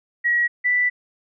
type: tone pair in turn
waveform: sine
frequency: 1912 / 1976 Hz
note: A#6 / B6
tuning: +43 / 0 cents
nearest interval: minor second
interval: 57 cents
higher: second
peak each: -16 dBFS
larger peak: neither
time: 0.24-0.48 / 0.64-0.9 s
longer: second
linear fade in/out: 20 ms
effects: none